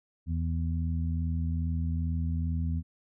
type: harmonic tone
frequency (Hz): 82.4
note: E2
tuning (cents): 0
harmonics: 1 / 2 / 3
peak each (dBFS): -28 / -34 / -38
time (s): 0.26-2.83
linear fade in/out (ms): 50
effects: none